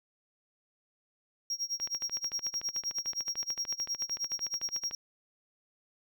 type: tone with tremolo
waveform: triangle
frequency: 5600 Hz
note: F8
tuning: 4 cents sharp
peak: -28 dBFS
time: 1.5-4.95 s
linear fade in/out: 2 ms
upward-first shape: sine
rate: 9.6 Hz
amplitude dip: 95%
type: click train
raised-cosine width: 0.3 ms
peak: -28 dBFS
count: 43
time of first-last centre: 1.8-4.911 s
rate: 13.5 Hz
effects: none